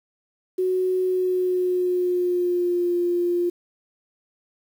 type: tone with pitch glide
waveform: sine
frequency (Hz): 370 to 350.4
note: F#4 to F4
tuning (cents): 0 to +6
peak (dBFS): -19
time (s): 0.58-3.5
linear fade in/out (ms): 10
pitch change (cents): -94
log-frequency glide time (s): 1.02-2.94
effects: 8-bit